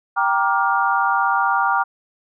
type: chord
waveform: sine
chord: G minor seventh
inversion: none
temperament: just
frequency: 784 / 940.8 / 1176 / 1411.2 Hz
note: G5 / Bb5 / D6 / F6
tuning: 0 / +16 / +2 / +18 cents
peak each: -21 dBFS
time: 0.16-1.84 s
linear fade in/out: 20 ms
effects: none

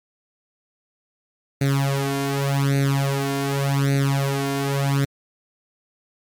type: tone with flanger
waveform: sawtooth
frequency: 138.59 Hz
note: C#3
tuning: in tune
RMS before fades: -21 dBFS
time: 1.61-5.05 s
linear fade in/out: 5 ms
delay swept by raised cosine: 0.47 to 2.87 ms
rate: 0.86 Hz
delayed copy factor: +0.95
effects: MP3 96 kbps

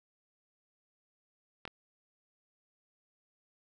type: clicks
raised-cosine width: 0.3 ms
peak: -25 dBFS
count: 2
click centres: 1.653 / 1.677 s
effects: none

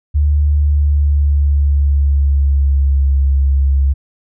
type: tone with pitch glide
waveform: sine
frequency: 73.42 to 68.5 Hz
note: D2 to C#2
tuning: 0 to -20 cents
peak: -9 dBFS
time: 0.14-3.94 s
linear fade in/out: 20 ms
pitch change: -120 cents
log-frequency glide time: 0.52-3.15 s
effects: none

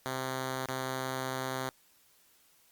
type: tone with dropouts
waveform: 5% pulse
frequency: 130.81 Hz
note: C3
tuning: in tune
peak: -22 dBFS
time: 0.06-1.69 s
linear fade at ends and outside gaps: 0 ms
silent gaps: 0.657-0.687 s
effects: white hiss -65 dBFS RMS until 2.71 s + Opus 48 kbps

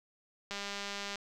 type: click train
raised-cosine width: 0.2 ms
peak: -22 dBFS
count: 131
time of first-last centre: 0.51-1.157 s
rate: 201 Hz
effects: none

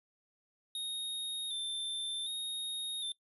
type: tone with vibrato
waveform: square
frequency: 3645 Hz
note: A#7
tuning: 40 cents flat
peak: -36 dBFS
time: 0.75-3.12 s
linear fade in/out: 2 ms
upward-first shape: square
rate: 0.66 Hz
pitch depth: 40 cents each way
effects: noise-tail reverb RT60 0.1 s tail -19 dB re dry + resampled to 32000 Hz

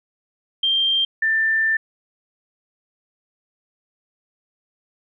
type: tone pair in turn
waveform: sine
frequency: 3173 / 1780.8 Hz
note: G7 / A6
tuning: +20 / +20 cents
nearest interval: minor seventh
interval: 1000 cents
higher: first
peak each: -16 dBFS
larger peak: neither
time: 0.63-1.05 / 1.22-1.77 s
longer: second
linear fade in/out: 5 ms
effects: none

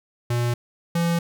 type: tone pair in turn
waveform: square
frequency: 120 / 169.71 Hz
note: B2 / F3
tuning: -49 / -49 cents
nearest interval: tritone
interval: 600 cents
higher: second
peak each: -21 / -20 dBFS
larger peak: second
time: 0.3-0.54 / 0.95-1.19 s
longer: neither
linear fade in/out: 5 ms
effects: none

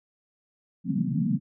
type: band-pass noise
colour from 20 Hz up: white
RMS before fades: -26 dBFS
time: 0.84-1.4 s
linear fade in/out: 50 ms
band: 130 to 260 Hz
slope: 96 dB/octave
effects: none

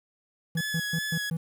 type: tone bursts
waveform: triangle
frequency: 163.9 Hz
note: E3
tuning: 10 cents flat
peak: -24 dBFS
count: 5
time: 0.55-1.37 s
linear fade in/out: 5 ms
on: 60 ms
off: 130 ms
type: tone with vibrato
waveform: sawtooth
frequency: 1696 Hz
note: G#6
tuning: 36 cents sharp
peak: -26 dBFS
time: 0.57-1.3 s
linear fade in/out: 5 ms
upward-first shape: sine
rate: 2.6 Hz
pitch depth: 22 cents each way
effects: 9-bit

